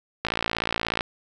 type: click train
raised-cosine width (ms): 0.3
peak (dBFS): -8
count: 44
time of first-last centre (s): 0.25-1.008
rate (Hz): 56.7
effects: none